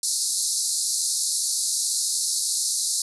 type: band-pass noise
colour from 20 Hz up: white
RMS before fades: -25 dBFS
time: 0.03-3.02 s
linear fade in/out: 2 ms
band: 4000 to 11000 Hz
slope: 96 dB/octave
effects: none